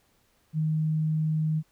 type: tone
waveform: sine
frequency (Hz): 156.2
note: D#3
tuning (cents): +7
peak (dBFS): -23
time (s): 0.53-1.63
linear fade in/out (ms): 50
effects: pink hiss -67 dBFS RMS until 1.71 s